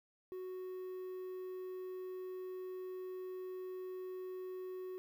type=tone with quantisation; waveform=triangle; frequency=370 Hz; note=F#4; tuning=in tune; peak=-40 dBFS; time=0.32-4.98 s; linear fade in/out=0 ms; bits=11; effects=none